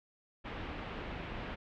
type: low-pass noise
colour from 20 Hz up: pink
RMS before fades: -42 dBFS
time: 0.44-1.56 s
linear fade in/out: 20 ms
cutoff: 3000 Hz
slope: 24 dB/octave
effects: none